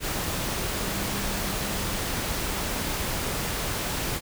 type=tone in noise; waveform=sine; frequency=198.5 Hz; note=G3; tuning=22 cents sharp; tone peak=-36 dBFS; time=0.76-2.01 s; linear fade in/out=50 ms; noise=pink; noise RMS=-29 dBFS; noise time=0-4.21 s; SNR=-10 dB; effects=none